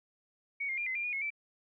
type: tone with pitch steps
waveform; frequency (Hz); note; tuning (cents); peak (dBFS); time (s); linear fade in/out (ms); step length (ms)
sine; 2237 / 2122 / 2398 / 2051 / 2389 / 2449 / 2177 / 2325; C#7 / C7 / D7 / C7 / D7 / D#7 / C#7 / D7; +15 / +24 / +36 / -35 / +29 / -28 / -32 / -18; -32; 0.6-1.304; 10; 88
effects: none